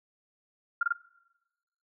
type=tone bursts; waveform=sine; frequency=1396.9 Hz; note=F6; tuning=in tune; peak=-22 dBFS; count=3; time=0.81-0.925 s; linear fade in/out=5 ms; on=21 ms; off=26 ms; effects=noise-tail reverb RT60 1.0 s tail -22 dB re dry